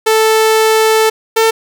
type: tone pair in turn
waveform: sawtooth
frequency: 440 / 447.7 Hz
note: A4 / A4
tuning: 0 / +30 cents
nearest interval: unison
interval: 30 cents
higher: second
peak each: -4 dBFS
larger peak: neither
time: 0.06-1.1 / 1.36-1.51 s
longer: first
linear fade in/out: 10 ms
effects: none